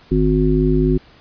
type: harmonic tone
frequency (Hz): 52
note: G#1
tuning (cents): +3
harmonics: 1 / 3 / 5 / 7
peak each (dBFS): -18 / -18 / -18 / -18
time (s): 0.11-0.98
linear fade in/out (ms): 10
effects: pink hiss -48 dBFS RMS until 1.2 s + resampled to 11025 Hz